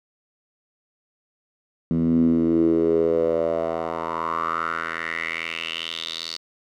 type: tone with band-pass filter sweep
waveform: 10% pulse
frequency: 82.41 Hz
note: E2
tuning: in tune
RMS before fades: -23 dBFS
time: 1.91-6.37 s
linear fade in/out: 0 ms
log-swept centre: 200 to 4500 Hz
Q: 5.3
effects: none